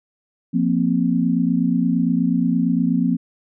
sine chord, F suspended fourth, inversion none, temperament equal, 174.61 / 233.1 / 261.6 Hz, F3 / Bb3 / C4, 0 / 0 / 0 cents, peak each -20 dBFS, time 0.53-3.17 s, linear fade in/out 20 ms, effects none

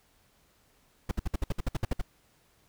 brown noise bursts, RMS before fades -27 dBFS, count 12, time 1.09-2.015 s, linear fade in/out 5 ms, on 23 ms, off 59 ms, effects pink hiss -66 dBFS RMS until 2.68 s

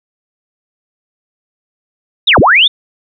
sine linear two-way sweep, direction down then up, 3966 to 49.51 to 3687 Hz, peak -4 dBFS, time 2.27-2.68 s, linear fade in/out 10 ms, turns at 2.39 s, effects none

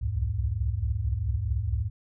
sine tone cluster, 64 / 68.6 / 81.9 / 105.1 Hz, C2 / C#2 / E2 / G#2, -38 / -17 / -11 / +21 cents, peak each -31 / -32 / -31 / -29 dBFS, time 0.01-1.9 s, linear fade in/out 20 ms, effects none

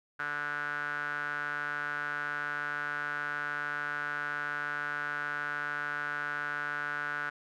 sawtooth tone with band-pass filter, 146.83 Hz, D3, in tune, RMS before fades -35 dBFS, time 0.19-7.3 s, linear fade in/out 10 ms, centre 1500 Hz, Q 8.6, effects none

